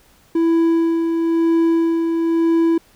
triangle tone with tremolo, 331.1 Hz, E4, 8 cents sharp, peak -10 dBFS, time 0.35-2.78 s, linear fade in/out 5 ms, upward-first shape sine, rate 1 Hz, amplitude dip 40%, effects pink hiss -53 dBFS RMS until 2.95 s

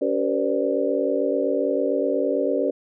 sine tone cluster, 281.2 / 384.2 / 471.3 / 520 / 587 Hz, C#4 / G4 / A#4 / C5 / D5, +25 / -35 / +19 / -11 / -1 cents, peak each -26 dBFS, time 0.01-2.71 s, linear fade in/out 10 ms, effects none

